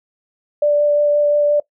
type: tone with vibrato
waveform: sine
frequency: 587.3 Hz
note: D5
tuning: in tune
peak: -11 dBFS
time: 0.62-1.6 s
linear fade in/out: 5 ms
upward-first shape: sine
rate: 5.7 Hz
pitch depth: 8 cents each way
effects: noise-tail reverb RT60 0.1 s tail -20 dB re dry